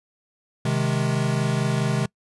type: chord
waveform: square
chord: Ab major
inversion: first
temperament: equal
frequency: 130.81 / 155.56 / 207.7 Hz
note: C3 / Eb3 / Ab3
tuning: 0 / 0 / 0 cents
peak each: -24 / -26 / -28 dBFS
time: 0.65-2.06 s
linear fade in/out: 5 ms
effects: noise-tail reverb RT60 0.1 s tail -25 dB re dry + resampled to 24000 Hz